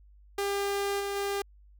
sawtooth tone with level steps, 400.2 Hz, G4, 36 cents sharp, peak -24 / -27 / -25 dBFS, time 0.38-1.42 s, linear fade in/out 5 ms, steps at 0.99 / 1.15 s, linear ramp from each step 20 ms, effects added 50 Hz sine -53 dBFS peak until 1.79 s

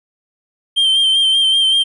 triangle tone with vibrato, 3150 Hz, G7, 8 cents sharp, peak -9 dBFS, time 0.76-1.84 s, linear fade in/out 20 ms, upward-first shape sine, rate 5.2 Hz, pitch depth 32 cents each way, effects resampled to 24000 Hz

